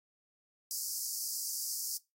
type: high-pass noise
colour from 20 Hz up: pink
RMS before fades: -37 dBFS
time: 0.71-1.97 s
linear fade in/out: 0 ms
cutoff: 4700 Hz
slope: 96 dB/octave
effects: noise-tail reverb RT60 0.2 s tail -19 dB re dry + AAC 48 kbps